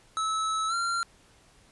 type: tone with pitch glide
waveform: square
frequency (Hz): 1300 to 1377.3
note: E6 to F6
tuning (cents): -24 to -24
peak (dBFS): -27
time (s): 0.17-1.03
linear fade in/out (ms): 0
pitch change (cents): +100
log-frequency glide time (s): 0.68-0.74
effects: pink hiss -59 dBFS RMS until 1.71 s + resampled to 24000 Hz